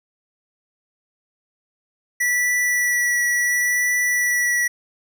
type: tone with vibrato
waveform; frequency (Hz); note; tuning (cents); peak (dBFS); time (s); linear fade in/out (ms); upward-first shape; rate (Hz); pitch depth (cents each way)
square; 1953; B6; -20; -18; 2.2-4.68; 10; triangle; 0.71; 14
effects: none